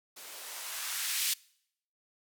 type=noise with band-pass filter sweep; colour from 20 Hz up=violet; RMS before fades=-36 dBFS; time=0.16-1.34 s; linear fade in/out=10 ms; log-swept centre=310 to 2900 Hz; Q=0.98; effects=noise-tail reverb RT60 0.7 s tail -24 dB re dry